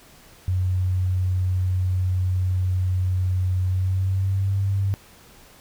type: tone with pitch glide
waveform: sine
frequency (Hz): 92.1 to 98.14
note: F#2 to G2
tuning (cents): -7 to +2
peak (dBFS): -19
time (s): 0.48-4.94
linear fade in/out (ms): 0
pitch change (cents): +109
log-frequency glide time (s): 3.66-4.57
effects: pink hiss -50 dBFS RMS until 5.6 s